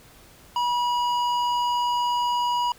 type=tone with hard clipping; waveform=triangle; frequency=969 Hz; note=B5; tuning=33 cents flat; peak=-23 dBFS; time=0.56-2.72 s; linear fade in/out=2 ms; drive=14 dB; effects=pink hiss -51 dBFS RMS until 2.78 s